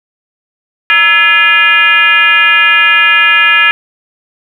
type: tone with frequency modulation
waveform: sine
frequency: 2070 Hz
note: C7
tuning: 19 cents flat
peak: -4 dBFS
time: 0.9-3.71 s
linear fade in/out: 0 ms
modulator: 376 Hz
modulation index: 1.9
effects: 7-bit